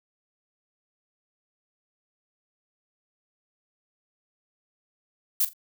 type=noise with echo; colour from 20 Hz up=violet; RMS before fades=-22 dBFS; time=5.4-5.45 s; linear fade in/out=5 ms; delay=42 ms; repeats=2; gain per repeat=-14 dB; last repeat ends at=5.534 s; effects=none